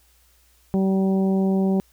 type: harmonic tone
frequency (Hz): 191.8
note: G3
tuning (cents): -37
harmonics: 1 / 2 / 3 / 4 / 5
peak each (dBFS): -18 / -25 / -32 / -34 / -44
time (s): 0.74-1.8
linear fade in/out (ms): 0
effects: added 60 Hz sine -59 dBFS peak until 1.92 s + white hiss -60 dBFS RMS until 1.92 s